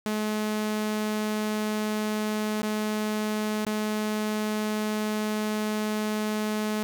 sawtooth tone with dropouts, 213.5 Hz, G#3, 48 cents sharp, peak -22 dBFS, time 0.06-6.83 s, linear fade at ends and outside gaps 0 ms, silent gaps 2.619-2.63 / 3.65-3.666 s, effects 9-bit

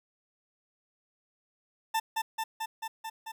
40% pulse tone with echo, 890 Hz, A5, 20 cents sharp, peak -25 dBFS, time 1.94-2 s, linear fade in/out 10 ms, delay 220 ms, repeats 6, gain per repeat -2 dB, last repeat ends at 3.32 s, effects none

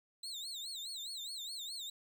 35% pulse tone with vibrato, 3951 Hz, B7, in tune, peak -40 dBFS, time 0.23-1.9 s, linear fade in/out 5 ms, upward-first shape sine, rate 4.8 Hz, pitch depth 180 cents each way, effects none

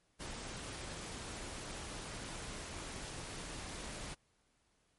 pink noise, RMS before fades -45 dBFS, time 0.19-4.15 s, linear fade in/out 20 ms, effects pink hiss -75 dBFS RMS until 4.98 s + MP3 48 kbps

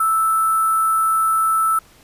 sine tone with sample-and-hold, 1318.5 Hz, E6, in tune, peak -14 dBFS, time 0-1.79 s, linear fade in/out 5 ms, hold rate 11025 Hz, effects pink hiss -50 dBFS RMS until 2.03 s + resampled to 32000 Hz

